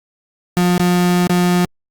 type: tone with dropouts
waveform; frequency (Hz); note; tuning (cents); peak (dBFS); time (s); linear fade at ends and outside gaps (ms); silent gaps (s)
35% pulse; 177.7; F3; +30; -10; 0.57-1.65; 0; 0.779-0.797 / 1.271-1.297
effects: Opus 48 kbps